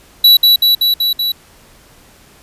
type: tone with echo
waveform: square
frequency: 3933 Hz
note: B7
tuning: 8 cents flat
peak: -4 dBFS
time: 0.24-0.37 s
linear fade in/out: 5 ms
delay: 190 ms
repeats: 5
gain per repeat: -2 dB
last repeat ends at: 1.32 s
effects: pink hiss -45 dBFS RMS until 2.42 s + resampled to 32000 Hz